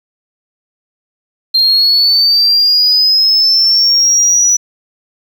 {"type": "linear sweep", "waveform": "sine", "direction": "up", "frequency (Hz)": [4169, 5910], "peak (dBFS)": -5, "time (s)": [1.54, 4.57], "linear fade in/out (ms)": 10, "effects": ["tanh soft clip ceiling -4 dBFS", "7-bit"]}